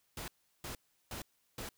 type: noise bursts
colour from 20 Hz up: pink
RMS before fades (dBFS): -43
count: 4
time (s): 0.17-1.69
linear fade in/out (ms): 2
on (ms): 110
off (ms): 360
effects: white hiss -75 dBFS RMS until 1.77 s